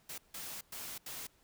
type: noise bursts at uneven times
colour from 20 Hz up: white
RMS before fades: -44 dBFS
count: 4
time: 0.09-0.18 / 0.34-0.61 / 0.72-0.98 / 1.06-1.27 s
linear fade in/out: 5 ms
effects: pink hiss -69 dBFS RMS until 1.43 s